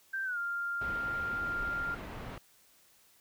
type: tone with pitch glide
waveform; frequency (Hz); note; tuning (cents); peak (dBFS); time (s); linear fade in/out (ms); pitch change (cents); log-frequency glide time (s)
sine; 1568 to 1396.9; G6 to F6; 0 to 0; -32; 0.13-1.95; 10; -200; 0.24-0.38
type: low-pass noise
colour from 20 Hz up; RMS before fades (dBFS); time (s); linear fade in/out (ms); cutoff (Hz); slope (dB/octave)
pink; -43; 0.81-2.38; 2; 2200; 12
effects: white hiss -64 dBFS RMS until 3.2 s